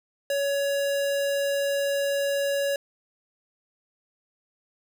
square tone, 561 Hz, C#5, 21 cents sharp, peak -24 dBFS, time 0.3-2.76 s, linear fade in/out 2 ms, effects none

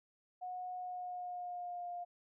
sine tone with pitch glide, 729 to 704.6 Hz, F#5 to F5, -26 to +15 cents, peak -40 dBFS, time 0.41-2.05 s, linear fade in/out 20 ms, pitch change -59 cents, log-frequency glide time 0.75-1.89 s, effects none

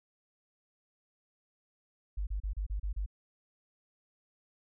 sine tone bursts, 49.8 Hz, G1, 28 cents sharp, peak -31 dBFS, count 7, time 2.17-3.062 s, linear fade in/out 10 ms, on 100 ms, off 32 ms, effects none

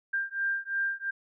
sine beating tone pair, 1589 / 1591.9 Hz, G6 / G6, +23 / +26 cents, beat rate 2.9 Hz, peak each -31 dBFS, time 0.13-1.11 s, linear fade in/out 10 ms, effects none

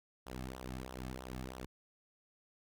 sawtooth tone with flanger, 63.9 Hz, C2, 40 cents flat, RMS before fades -45 dBFS, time 0.26-1.66 s, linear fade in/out 10 ms, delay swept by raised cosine 0.42 to 2.12 ms, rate 3.1 Hz, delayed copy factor -0.75, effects none

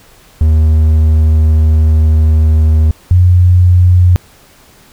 triangle / sine tone pair in turn, 78.2 / 89.71 Hz, D#2 / F2, +9 / +47 cents, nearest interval major second, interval 238 cents, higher second, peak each -3 dBFS, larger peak neither, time 0.41-2.91 / 3.11-4.16 s, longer first, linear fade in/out 0 ms, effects pink hiss -43 dBFS RMS until 4.92 s

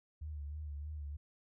sine tone with vibrato, 74.3 Hz, D2, 21 cents sharp, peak -40 dBFS, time 0.21-1.17 s, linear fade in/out 10 ms, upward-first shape sine, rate 3.2 Hz, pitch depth 60 cents each way, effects none

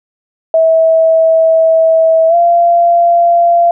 sine tone with pitch glide, 649 to 687.6 Hz, E5 to F5, -27 to -27 cents, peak -5 dBFS, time 0.54-3.71 s, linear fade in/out 2 ms, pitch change +100 cents, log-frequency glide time 2.28-2.35 s, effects none

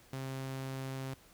sawtooth tone, 133.2 Hz, C3, 31 cents sharp, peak -34 dBFS, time 0.13-1.14 s, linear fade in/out 2 ms, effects pink hiss -61 dBFS RMS until 1.33 s

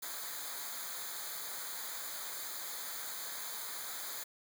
white noise with comb filter, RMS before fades -42 dBFS, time 0.02-4.24 s, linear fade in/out 10 ms, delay 0.36 ms, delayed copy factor -0.9, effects none

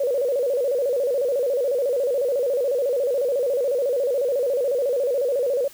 sine tone with vibrato, 523.3 Hz, C5, in tune, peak -19 dBFS, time 0-5.68 s, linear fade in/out 5 ms, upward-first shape square, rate 14 Hz, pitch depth 120 cents each way, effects white hiss -47 dBFS RMS until 5.73 s

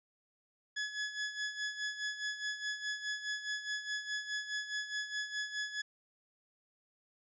sawtooth tone with tremolo, 1697 Hz, G#6, 37 cents sharp, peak -30 dBFS, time 0.76-5.82 s, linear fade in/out 10 ms, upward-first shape sine, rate 4.8 Hz, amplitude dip 70%, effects resampled to 16000 Hz

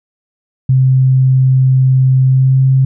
sine tone with pitch glide, 130.81 to 132.64 Hz, C3 to C3, 0 to +24 cents, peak -6 dBFS, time 0.69-2.85 s, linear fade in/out 5 ms, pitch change +24 cents, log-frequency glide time 2.25-2.62 s, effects none

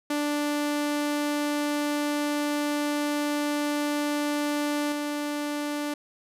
sawtooth tone with level steps, 293.7 Hz, D4, in tune, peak -21 / -24 dBFS, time 0.1-5.94 s, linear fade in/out 5 ms, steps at 4.92 s, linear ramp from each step 2 ms, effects resampled to 32000 Hz

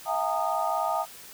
sine tone cluster, 652 / 716 / 812 / 913 / 1234 Hz, E5 / F5 / G#5 / A#5 / D#6, -19 / +43 / -39 / -36 / -15 cents, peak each -31 dBFS, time 0.05-1.06 s, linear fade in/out 50 ms, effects white hiss -46 dBFS RMS until 1.33 s

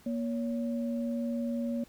sine tone pair together, 236.8 / 562.3 Hz, A#3 / C#5, +27 / +25 cents, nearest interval octave + minor third, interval 1498 cents, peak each -30 / -38 dBFS, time 0.06-1.84 s, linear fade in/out 5 ms, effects pink hiss -59 dBFS RMS until 1.88 s

